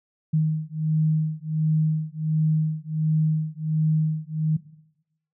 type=beating tone pair; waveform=sine; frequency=155.56 / 156.96 Hz; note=D#3 / D#3; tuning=0 / +15 cents; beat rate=1.4 Hz; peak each=-23 dBFS; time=0.33-4.57 s; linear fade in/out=10 ms; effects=noise-tail reverb RT60 0.8 s tail -17 dB re dry

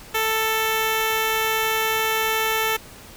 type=tone with notch filter; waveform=5% pulse; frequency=441.4 Hz; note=A4; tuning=5 cents sharp; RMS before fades=-22 dBFS; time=0.14-2.77 s; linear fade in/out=10 ms; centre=4700 Hz; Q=1.1; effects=pink hiss -43 dBFS RMS until 3.16 s

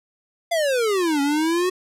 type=exponential two-way sweep; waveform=square; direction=down then up; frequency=698.5 to 277.1 to 373.2 Hz; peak=-19 dBFS; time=0.51-1.7 s; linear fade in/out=10 ms; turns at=1.21 s; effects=low-pass 12000 Hz 12 dB/octave

